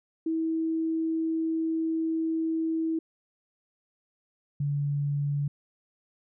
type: tone pair in turn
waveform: sine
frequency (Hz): 323.5 / 143.52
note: E4 / D3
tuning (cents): -32 / -40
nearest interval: octave + major second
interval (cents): 1408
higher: first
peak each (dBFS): -25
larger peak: neither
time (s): 0.26-2.99 / 4.6-5.48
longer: first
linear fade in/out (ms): 5
effects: none